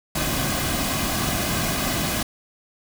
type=noise with comb filter; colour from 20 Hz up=pink; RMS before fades=-24 dBFS; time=0.15-2.23 s; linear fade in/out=5 ms; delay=2.2 ms; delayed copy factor=-0.55; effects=none